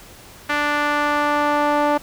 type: tone with band-pass filter sweep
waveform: sawtooth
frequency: 293.7 Hz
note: D4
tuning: in tune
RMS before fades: -19 dBFS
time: 0.49-1.98 s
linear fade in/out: 10 ms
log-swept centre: 1700 to 800 Hz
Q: 1.5
effects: pink hiss -43 dBFS RMS until 2.02 s